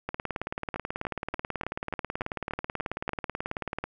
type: two click trains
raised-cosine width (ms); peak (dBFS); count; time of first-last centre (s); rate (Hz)
0.5; -16 / -17; 70 / 9; 0.09-3.84 / 0.76-3.092; 18.4 / 3.43
effects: none